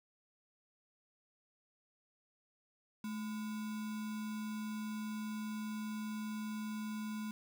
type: tone with sample-and-hold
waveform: sine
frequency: 215 Hz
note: A3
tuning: 40 cents flat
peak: -38 dBFS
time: 3.04-7.31 s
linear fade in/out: 2 ms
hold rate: 1225 Hz
effects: none